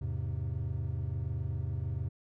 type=chord; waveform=triangle; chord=E augmented; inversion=none; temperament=equal; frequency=82.41 / 103.83 / 130.81 Hz; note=E2 / G#2 / B#2; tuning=0 / 0 / 0 cents; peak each=-34 dBFS; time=0.01-2.09 s; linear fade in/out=10 ms; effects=tanh soft clip ceiling -22 dBFS